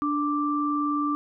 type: tone pair together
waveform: sine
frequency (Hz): 293.7 / 1174.8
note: D4 / D6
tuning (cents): 0 / 0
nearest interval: 2 octaves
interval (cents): 2400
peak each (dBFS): -25 / -26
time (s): 0.02-1.15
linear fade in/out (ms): 0
effects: none